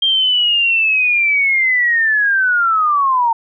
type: linear sweep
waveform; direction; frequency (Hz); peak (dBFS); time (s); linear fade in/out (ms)
sine; down; 3200 to 901; -11; 0.02-3.33; 5
effects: none